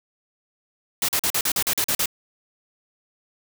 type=noise bursts; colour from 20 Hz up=white; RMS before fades=-22 dBFS; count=10; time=1.02-2.058 s; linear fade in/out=2 ms; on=66 ms; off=42 ms; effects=none